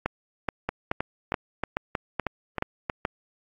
two click trains, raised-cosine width 0.5 ms, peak -11 / -10 dBFS, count 8 / 8, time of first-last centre 0.69-2.898 / 0.06-3.051 s, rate 3.17 / 2.34 Hz, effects AAC 64 kbps

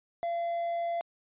triangle tone, 683 Hz, F5, 39 cents flat, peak -27 dBFS, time 0.23-1.01 s, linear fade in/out 0 ms, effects resampled to 8000 Hz

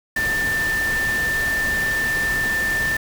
sine tone in noise, 1782 Hz, A6, 22 cents sharp, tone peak -19 dBFS, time 0.16-2.97 s, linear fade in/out 5 ms, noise pink, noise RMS -29 dBFS, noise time 0.16-2.97 s, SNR +7 dB, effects none

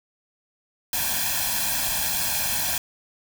white noise with comb filter, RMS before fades -25 dBFS, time 0.93-2.78 s, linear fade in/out 2 ms, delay 1.2 ms, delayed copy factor +1, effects none

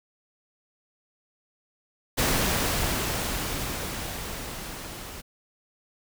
pink noise with level ramp, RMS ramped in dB -23 to -40 dBFS, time 2.17-5.22 s, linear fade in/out 20 ms, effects none

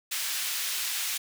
pink high-pass noise, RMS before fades -31 dBFS, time 0.11-1.18 s, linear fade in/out 10 ms, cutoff 2400 Hz, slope 12 dB/octave, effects none

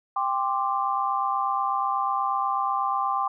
sine chord, G suspended fourth, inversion none, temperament equal with one note detuned, 792.2 / 1046.5 / 1174.7 Hz, G5 / C6 / D6, +18 / 0 / 0 cents, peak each -27 dBFS, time 0.16-3.28 s, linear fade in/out 5 ms, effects none

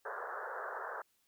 white band-pass noise, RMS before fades -42 dBFS, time 0.05-1.02 s, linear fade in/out 5 ms, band 390 to 1700 Hz, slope 96 dB/octave, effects white hiss -75 dBFS RMS until 1.27 s

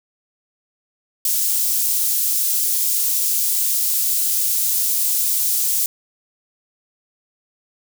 white high-pass noise, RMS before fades -19 dBFS, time 1.25-5.86 s, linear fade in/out 2 ms, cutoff 6700 Hz, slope 12 dB/octave, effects none

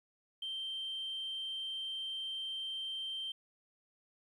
sine tone, 3136 Hz, G7, in tune, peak -36 dBFS, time 0.42-3.32 s, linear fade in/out 5 ms, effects tanh soft clip ceiling -34 dBFS + 12-bit

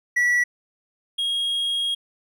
triangle tone pair in turn, 1946 / 3273 Hz, B6 / G#7, -26 / -26 cents, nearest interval major sixth, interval 900 cents, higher second, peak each -15 / -20 dBFS, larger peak first, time 0.16-0.44 / 1.18-1.95 s, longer second, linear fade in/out 10 ms, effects none

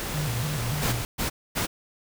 pink noise, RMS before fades -32 dBFS, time 0-1.05 s, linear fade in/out 0 ms
sine tone with vibrato, 133.1 Hz, C3, 30 cents sharp, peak -27 dBFS, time 0.13-1.03 s, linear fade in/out 20 ms, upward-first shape square, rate 3.4 Hz, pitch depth 210 cents each way
pink noise bursts, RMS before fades -27 dBFS, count 3, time 0.81-1.67 s, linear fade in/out 20 ms, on 120 ms, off 250 ms
effects none

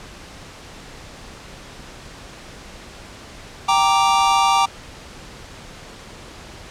square chord, G minor, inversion none, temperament equal, 784 / 932.3 / 1174.7 Hz, G5 / Bb5 / D6, 0 / 0 / 0 cents, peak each -19 dBFS, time 3.68-4.66 s, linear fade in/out 10 ms, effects pink hiss -39 dBFS RMS until 6.7 s + low-pass 7000 Hz 12 dB/octave

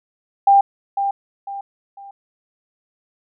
sine tone with echo, 795 Hz, G5, 24 cents sharp, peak -8 dBFS, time 0.47-0.61 s, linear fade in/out 5 ms, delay 500 ms, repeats 3, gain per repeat -9 dB, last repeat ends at 2.11 s, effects none

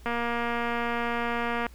click train, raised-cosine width 0.5 ms, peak -15 dBFS, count 380, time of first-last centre 0.06-1.666 s, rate 236 Hz, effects added 60 Hz sine -46 dBFS peak until 1.74 s + pink hiss -57 dBFS RMS until 1.74 s

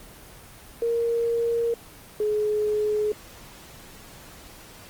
sine tone pair in turn, 466.2 / 422.9 Hz, A#4 / G#4, 0 / +31 cents, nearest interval major second, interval 169 cents, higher first, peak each -21 dBFS, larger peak neither, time 0.82-1.74 / 2.2-3.12 s, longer neither, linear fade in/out 2 ms, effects pink hiss -46 dBFS RMS until 4.89 s + Opus 24 kbps

